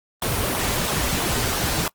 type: noise with flanger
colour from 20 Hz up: pink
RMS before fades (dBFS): -23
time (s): 0.22-1.88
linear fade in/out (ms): 2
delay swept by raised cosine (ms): 0.41 to 6.31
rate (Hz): 3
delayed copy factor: -0.55
effects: noise-tail reverb RT60 0.1 s tail -24 dB re dry + Opus 24 kbps